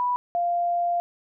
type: tone pair in turn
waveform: sine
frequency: 984 / 695.8 Hz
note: B5 / F5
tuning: -7 / -7 cents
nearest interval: tritone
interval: 600 cents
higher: first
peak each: -21 dBFS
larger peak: neither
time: 0-0.16 / 0.35-1 s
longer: second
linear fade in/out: 0 ms
effects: none